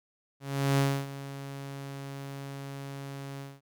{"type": "tone with ADSR envelope", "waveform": "sawtooth", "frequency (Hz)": 138.4, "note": "C#3", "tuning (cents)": -2, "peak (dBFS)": -18, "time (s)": [0.4, 3.61], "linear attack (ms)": 380, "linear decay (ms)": 280, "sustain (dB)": -16, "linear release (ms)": 210, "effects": []}